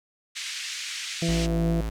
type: band-pass noise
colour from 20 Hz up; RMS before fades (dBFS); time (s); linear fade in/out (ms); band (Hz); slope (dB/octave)
pink; -34; 0.35-1.47; 20; 2000 to 7500; 24
type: harmonic tone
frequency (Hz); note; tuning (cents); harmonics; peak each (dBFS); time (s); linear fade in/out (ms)
167.4; E3; +27; 1 / 2 / 3 / 4; -24 / -30 / -34 / -36; 1.22-1.81; 2
type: tone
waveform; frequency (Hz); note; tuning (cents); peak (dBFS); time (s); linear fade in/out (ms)
square; 55; A1; 0; -28; 1.28-1.9; 10
effects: none